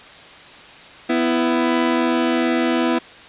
sawtooth tone pair together, 249.1 / 331.9 Hz, B3 / E4, +15 / +12 cents, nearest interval perfect fourth, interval 497 cents, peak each -15 dBFS, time 1.09-2.99 s, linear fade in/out 10 ms, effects white hiss -41 dBFS RMS until 3.28 s + resampled to 8000 Hz

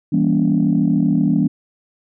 sine chord, E diminished seventh, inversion none, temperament just, 164.81 / 197.78 / 237.3 / 284.8 Hz, E3 / G3 / Bb3 / Db4, 0 / +16 / +31 / +47 cents, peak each -18 dBFS, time 0.12-1.48 s, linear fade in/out 10 ms, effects tanh soft clip ceiling -5 dBFS

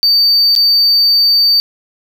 triangle tone with dropouts, 4600 Hz, D8, 37 cents flat, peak -6 dBFS, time 0.03-1.6 s, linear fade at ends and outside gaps 0 ms, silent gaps 0.552-0.562 s, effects none

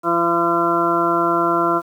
harmonic tone, 170 Hz, F3, 46 cents flat, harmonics 1 / 2 / 3 / 4 / 6 / 7 / 8, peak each -30 / -20 / -29 / -22 / -21 / -27 / -20 dBFS, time 0.03-1.82 s, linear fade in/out 50 ms, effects 8-bit

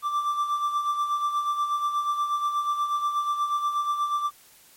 triangle tone with tremolo, 1174.7 Hz, D6, in tune, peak -19 dBFS, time 0.02-4.31 s, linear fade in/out 50 ms, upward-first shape sine, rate 8.3 Hz, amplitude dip 55%, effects white hiss -54 dBFS RMS until 4.76 s + MP3 64 kbps

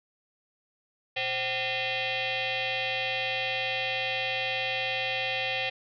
sine tone with frequency modulation, 118.4 Hz, A#2, 27 cents sharp, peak -27 dBFS, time 1.16-5.7 s, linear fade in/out 10 ms, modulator 646 Hz, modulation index 5.3, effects none

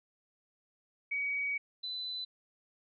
sine tone pair in turn, 2262 / 4006 Hz, C#7 / B7, +34 / +24 cents, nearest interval minor seventh, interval 990 cents, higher second, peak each -31 / -36 dBFS, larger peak first, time 1.11-1.58 / 1.83-2.25 s, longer first, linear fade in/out 10 ms, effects none

